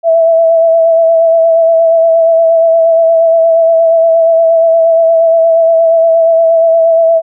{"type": "tone with vibrato", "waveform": "sine", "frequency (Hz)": 659, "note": "E5", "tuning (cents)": -1, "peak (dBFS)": -4, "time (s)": [0.03, 7.22], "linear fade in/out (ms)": 50, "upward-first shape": "sine", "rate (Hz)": 8.5, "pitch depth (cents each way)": 25, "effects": []}